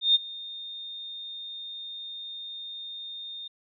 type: tone with ADSR envelope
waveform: sine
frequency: 3652 Hz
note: A#7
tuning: 36 cents flat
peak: -15 dBFS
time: 0.01-3.48 s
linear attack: 140 ms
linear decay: 23 ms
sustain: -21 dB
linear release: 8 ms
effects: none